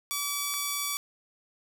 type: tone pair in turn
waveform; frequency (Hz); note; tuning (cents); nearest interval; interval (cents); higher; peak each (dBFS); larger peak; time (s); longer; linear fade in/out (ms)
5% pulse; 1148 / 1148; D6 / D6; -40 / -40; unison; 0; neither; -17; neither; 0.11-0.54 / 0.54-0.97; neither; 0
effects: none